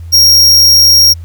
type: tone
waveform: 45% pulse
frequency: 5588 Hz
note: F8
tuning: in tune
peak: -3 dBFS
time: 0.12-1.14 s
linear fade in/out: 20 ms
effects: added 84 Hz sine -23 dBFS peak until 1.24 s + pink hiss -48 dBFS RMS until 1.24 s